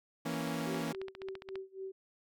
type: chord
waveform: sawtooth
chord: A# diminished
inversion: second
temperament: equal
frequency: 164.81 / 233.1 / 277.2 Hz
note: E3 / A#3 / C#4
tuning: 0 / 0 / 0 cents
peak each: -35 dBFS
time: 0.25-0.93 s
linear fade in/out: 10 ms
type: click train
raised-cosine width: 0.3 ms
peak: -29 dBFS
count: 19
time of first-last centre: 0.34-1.556 s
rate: 14.8 Hz
type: tone with tremolo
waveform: sine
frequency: 383.2 Hz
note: G4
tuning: 39 cents flat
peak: -38 dBFS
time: 0.66-1.92 s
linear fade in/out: 10 ms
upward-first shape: sine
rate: 3.6 Hz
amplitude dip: 95%
effects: none